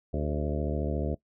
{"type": "harmonic tone with a mistuned harmonic", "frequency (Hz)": 74.1, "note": "D2", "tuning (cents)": 16, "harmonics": [1, 2, 3, 4, 5, 6, 7, 8, 9], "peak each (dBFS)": [-31, -34, -36, -37, -38, -39, -39, -40, -41], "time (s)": [0.13, 1.15], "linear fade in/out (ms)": 10, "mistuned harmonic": 6, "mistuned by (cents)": -56, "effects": ["noise-tail reverb RT60 0.1 s tail -20 dB re dry"]}